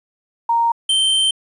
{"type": "tone pair in turn", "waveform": ["sine", "square"], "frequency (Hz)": [930, 3118], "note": ["A#5", "G7"], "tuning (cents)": [-4, -10], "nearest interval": "octave + major sixth", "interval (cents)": 2094, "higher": "second", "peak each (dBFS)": [-13, -14], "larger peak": "first", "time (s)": [[0.49, 0.72], [0.89, 1.31]], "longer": "second", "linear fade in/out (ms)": 5, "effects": ["resampled to 24000 Hz", "9-bit"]}